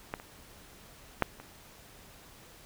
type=clicks; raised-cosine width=0.5 ms; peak=-18 / -30 / -9 / -30 dBFS; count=4; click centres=0.139 / 0.199 / 1.223 / 1.4 s; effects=pink hiss -54 dBFS RMS until 2.65 s